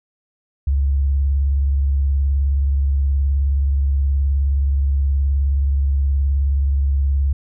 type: tone with vibrato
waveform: sine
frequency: 69.3 Hz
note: C#2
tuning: in tune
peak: -14 dBFS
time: 0.67-7.33 s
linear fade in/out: 5 ms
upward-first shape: sine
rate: 19 Hz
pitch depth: 71 cents each way
effects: none